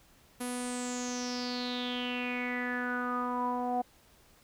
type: tone with low-pass filter sweep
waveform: sawtooth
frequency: 246.9 Hz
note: B3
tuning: in tune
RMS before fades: -34 dBFS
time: 0.4-3.82 s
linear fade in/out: 10 ms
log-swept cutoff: 11000 to 740 Hz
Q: 7.8
effects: pink hiss -62 dBFS RMS until 4.43 s